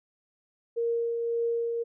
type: tone with tremolo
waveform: sine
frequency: 466.2 Hz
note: A#4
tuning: in tune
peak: -24 dBFS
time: 0.76-1.84 s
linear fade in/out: 20 ms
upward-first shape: triangle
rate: 1.8 Hz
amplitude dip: 35%
effects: none